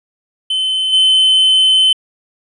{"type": "tone with level steps", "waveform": "triangle", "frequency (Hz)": 3059, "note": "G7", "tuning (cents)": -43, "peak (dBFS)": [-12, -6], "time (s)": [0.5, 1.93], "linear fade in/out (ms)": 5, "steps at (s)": 0.92, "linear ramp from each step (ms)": 20, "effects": ["resampled to 24000 Hz"]}